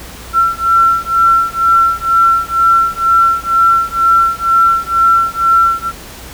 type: beating tone pair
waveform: sine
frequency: 1351 / 1353.1 Hz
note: E6 / E6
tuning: +42 / +45 cents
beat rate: 2.1 Hz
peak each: -11 dBFS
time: 0.33-5.92 s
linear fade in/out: 50 ms
effects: added 60 Hz sine -35 dBFS peak until 6.33 s + pink hiss -32 dBFS RMS until 6.33 s